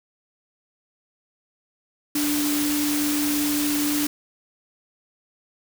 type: tone in noise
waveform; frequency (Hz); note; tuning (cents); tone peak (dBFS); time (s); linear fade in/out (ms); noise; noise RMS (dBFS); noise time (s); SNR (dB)
sine; 293.7; D4; 0; -22; 2.15-4.07; 5; white; -27; 2.15-4.07; +2
effects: none